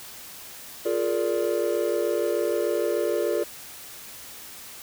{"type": "chord", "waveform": "triangle", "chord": "Bb dominant seventh", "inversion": "second", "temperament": "just", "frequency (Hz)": [349.6, 419.5, 466.2, 582.7], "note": ["F4", "Ab4", "Bb4", "D5"], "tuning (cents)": [2, 17, 0, -14], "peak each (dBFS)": -26, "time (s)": [0.85, 3.44], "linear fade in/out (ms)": 10, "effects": ["white hiss -42 dBFS RMS until 4.82 s"]}